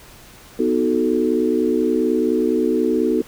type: chord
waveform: sine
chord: B dominant seventh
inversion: none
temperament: equal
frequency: 246.9 / 311.1 / 370 / 440 Hz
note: B3 / D#4 / F#4 / A4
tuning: 0 / 0 / 0 / 0 cents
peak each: -21 dBFS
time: 0.59-3.22 s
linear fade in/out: 5 ms
effects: pink hiss -44 dBFS RMS until 3.27 s